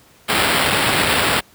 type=noise with sample-and-hold; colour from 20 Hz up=white; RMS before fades=-17 dBFS; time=0.28-1.41 s; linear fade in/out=20 ms; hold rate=6300 Hz; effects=pink hiss -50 dBFS RMS until 1.54 s + high-pass 60 Hz 12 dB/octave